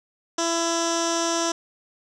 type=tone with low-pass filter; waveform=15% pulse; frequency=334.5 Hz; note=E4; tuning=25 cents sharp; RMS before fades=-24 dBFS; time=0.38-1.52 s; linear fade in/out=5 ms; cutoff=6500 Hz; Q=6.4; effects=none